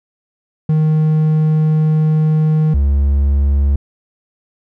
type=tone pair in turn; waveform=triangle; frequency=155.56 / 70.18 Hz; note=D#3 / C#2; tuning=0 / +22 cents; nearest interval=octave + major second; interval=1378 cents; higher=first; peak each=-8 dBFS; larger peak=neither; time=0.69-2.74 / 2.74-3.76 s; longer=first; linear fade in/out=5 ms; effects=none